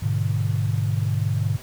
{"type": "chord", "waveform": "sine", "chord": "G# diminished", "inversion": "none", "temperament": "just", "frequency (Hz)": [103.83, 124.59, 149.51], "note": ["G#2", "B2", "D3"], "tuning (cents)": [0, 16, 31], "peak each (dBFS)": [-22, -26, -26], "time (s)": [0.02, 1.57], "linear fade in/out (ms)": 10, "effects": ["pink hiss -43 dBFS RMS until 1.62 s"]}